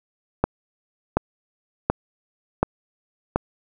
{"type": "click train", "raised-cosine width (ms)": 1, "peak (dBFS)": -3, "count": 5, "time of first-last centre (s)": [0.44, 3.36], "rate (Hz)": 1.37, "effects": []}